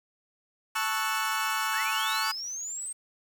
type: chord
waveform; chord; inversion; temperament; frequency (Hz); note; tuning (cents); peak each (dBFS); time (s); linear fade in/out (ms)
30% pulse; F# minor seventh; first; equal; 880 / 1108.7 / 1318.5 / 1480; A5 / C#6 / E6 / F#6; 0 / 0 / 0 / 0; -30; 0.75-2.32; 10
type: linear sweep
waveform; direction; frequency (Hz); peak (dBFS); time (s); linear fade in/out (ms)
sine; up; 1568 to 8470; -33; 1.73-2.93; 10
effects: 9-bit